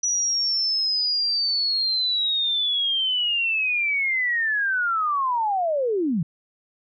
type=linear sweep; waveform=sine; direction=down; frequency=5880 to 146.83 Hz; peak=-20 dBFS; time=0.03-6.23 s; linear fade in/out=5 ms; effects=none